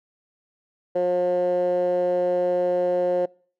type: tone with band-pass filter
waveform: 15% pulse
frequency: 178.8 Hz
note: F3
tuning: 41 cents sharp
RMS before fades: -22 dBFS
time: 0.95-3.26 s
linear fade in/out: 10 ms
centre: 500 Hz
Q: 4.6
effects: noise-tail reverb RT60 0.5 s tail -26 dB re dry